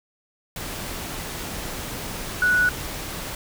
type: tone in noise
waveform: sine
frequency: 1473 Hz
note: F#6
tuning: 8 cents flat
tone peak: -16 dBFS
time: 2.42-2.69 s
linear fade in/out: 2 ms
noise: pink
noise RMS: -32 dBFS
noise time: 0.56-3.35 s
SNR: +13 dB
effects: none